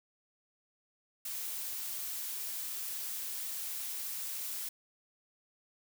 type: noise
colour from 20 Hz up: blue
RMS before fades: -39 dBFS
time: 1.25-4.69 s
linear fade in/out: 5 ms
effects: none